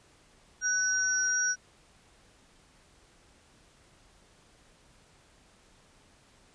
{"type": "tone pair together", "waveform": "sine", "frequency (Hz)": [1503, 5701], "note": ["F#6", "F8"], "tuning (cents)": [27, 35], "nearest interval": "octave + major seventh", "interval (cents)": 2308, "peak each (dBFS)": -28, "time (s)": [0.61, 1.56], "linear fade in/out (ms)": 50, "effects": ["pink hiss -61 dBFS RMS until 6.54 s", "resampled to 22050 Hz"]}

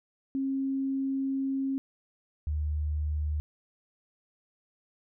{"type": "tone pair in turn", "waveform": "sine", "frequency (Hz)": [270, 75.44], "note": ["C#4", "D2"], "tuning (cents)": [-45, 47], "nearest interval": "octave + minor seventh", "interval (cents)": 2208, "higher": "first", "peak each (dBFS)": -27, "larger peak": "neither", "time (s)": [[0.35, 1.78], [2.47, 3.4]], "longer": "first", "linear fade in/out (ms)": 0, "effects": []}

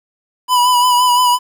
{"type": "tone with vibrato", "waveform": "square", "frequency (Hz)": 987.8, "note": "B5", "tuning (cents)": 0, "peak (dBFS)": -10, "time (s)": [0.48, 1.39], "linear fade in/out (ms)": 50, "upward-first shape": "sine", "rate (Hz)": 5.8, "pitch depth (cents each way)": 33, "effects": ["8-bit"]}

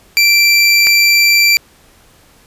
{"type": "tone pair in turn", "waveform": "25% pulse", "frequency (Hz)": [2349, 2349], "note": ["D7", "D7"], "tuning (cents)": [0, 0], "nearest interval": "unison", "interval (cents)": 0, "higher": "neither", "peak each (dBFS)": -3, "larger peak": "neither", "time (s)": [[0.17, 0.87], [0.87, 1.57]], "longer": "neither", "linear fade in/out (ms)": 0, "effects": ["pink hiss -47 dBFS RMS until 2.46 s", "resampled to 32000 Hz"]}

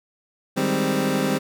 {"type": "chord", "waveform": "25% pulse", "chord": "Ab major seventh", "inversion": "second", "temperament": "equal", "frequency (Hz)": [155.56, 196, 207.7, 261.6], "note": ["Eb3", "G3", "Ab3", "C4"], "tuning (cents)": [0, 0, 0, 0], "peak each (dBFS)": [-24, -21, -25, -20], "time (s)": [0.56, 1.39], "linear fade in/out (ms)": 20, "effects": []}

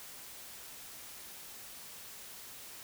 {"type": "silence", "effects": ["white hiss -49 dBFS RMS until 2.83 s"]}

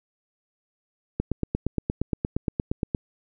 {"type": "click train", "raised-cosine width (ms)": 3, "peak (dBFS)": -11, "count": 16, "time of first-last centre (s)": [1.2, 2.948], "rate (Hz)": 8.58, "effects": []}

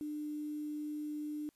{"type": "tone with quantisation", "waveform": "sine", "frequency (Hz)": 299.6, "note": "D4", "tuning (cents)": 35, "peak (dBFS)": -37, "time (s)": [0.01, 1.49], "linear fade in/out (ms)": 0, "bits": 10, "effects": ["white hiss -75 dBFS RMS until 1.55 s", "resampled to 32000 Hz"]}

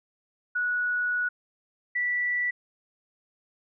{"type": "tone pair in turn", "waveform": "sine", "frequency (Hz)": [1466, 1961.3], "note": ["F#6", "B6"], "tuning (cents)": [-16, -13], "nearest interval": "perfect fourth", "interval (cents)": 503, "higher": "second", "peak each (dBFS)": -24, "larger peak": "neither", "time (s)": [[0.55, 1.29], [1.95, 2.51]], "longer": "first", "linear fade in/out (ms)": 10, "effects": []}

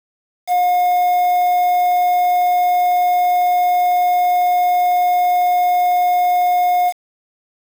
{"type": "tone with quantisation", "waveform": "triangle", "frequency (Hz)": 717, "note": "F5", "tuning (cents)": 45, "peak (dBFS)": -10, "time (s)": [0.47, 6.93], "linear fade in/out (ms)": 50, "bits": 5, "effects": []}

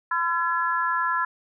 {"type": "harmonic tone", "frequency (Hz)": 338.7, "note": "E4", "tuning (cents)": 47, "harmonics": [3, 4, 5], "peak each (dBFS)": [-25, -26, -27], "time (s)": [0.11, 1.25], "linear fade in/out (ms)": 5, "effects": []}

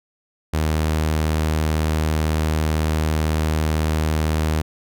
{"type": "tone", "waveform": "sawtooth", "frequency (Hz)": 78, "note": "D#2", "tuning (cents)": 5, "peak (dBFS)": -14, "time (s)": [0.53, 4.62], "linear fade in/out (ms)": 10, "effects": []}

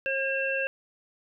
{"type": "harmonic tone", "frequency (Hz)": 539, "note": "C#5", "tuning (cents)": -49, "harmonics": [1, 3, 5], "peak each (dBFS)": [-30, -30, -30], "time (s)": [0.06, 0.67], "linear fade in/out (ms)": 0, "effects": []}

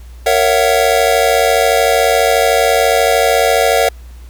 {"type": "chord", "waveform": "square", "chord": "F# dominant seventh", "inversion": "first", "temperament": "just", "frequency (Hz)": [462.5, 555, 666, 740], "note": ["A#4", "C#5", "E5", "F#5"], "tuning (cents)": [-14, 2, 18, 0], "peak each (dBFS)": -16, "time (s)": [0.26, 3.89], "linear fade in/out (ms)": 5, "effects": ["added 60 Hz sine -31 dBFS peak until 4.29 s", "pink hiss -47 dBFS RMS until 4.29 s"]}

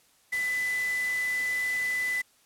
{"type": "tone in noise", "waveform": "sine", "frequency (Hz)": 2000, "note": "B6", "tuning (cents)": 21, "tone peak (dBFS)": -26, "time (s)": [0.32, 2.22], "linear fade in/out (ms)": 10, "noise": "white", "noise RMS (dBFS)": -40, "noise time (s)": [0.32, 2.22], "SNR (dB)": 11, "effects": ["white hiss -63 dBFS RMS until 2.45 s", "low-pass 12000 Hz 12 dB/octave"]}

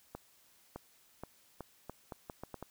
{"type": "accelerating click train", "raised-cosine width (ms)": 1, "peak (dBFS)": -28, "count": 10, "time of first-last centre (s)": [0.15, 2.626], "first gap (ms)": 610, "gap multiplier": 0.78, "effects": ["white hiss -66 dBFS RMS until 2.7 s"]}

